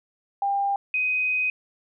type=tone pair in turn; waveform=sine; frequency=798 / 2508 Hz; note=G5 / D#7; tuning=+31 / +13 cents; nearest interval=octave + minor sixth; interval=1982 cents; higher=second; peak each=-21 dBFS; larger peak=neither; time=0.42-0.76 / 0.94-1.5 s; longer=second; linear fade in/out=2 ms; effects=none